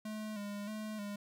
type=tone with vibrato; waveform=square; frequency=209.5 Hz; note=G#3; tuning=15 cents sharp; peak=-40 dBFS; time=0.05-1.16 s; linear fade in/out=5 ms; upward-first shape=square; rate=1.6 Hz; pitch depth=45 cents each way; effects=none